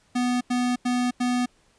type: tone bursts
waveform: square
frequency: 246.9 Hz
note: B3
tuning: in tune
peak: -22 dBFS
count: 4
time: 0.15-1.46 s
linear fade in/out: 10 ms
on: 260 ms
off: 90 ms
effects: pink hiss -62 dBFS RMS until 1.78 s + resampled to 22050 Hz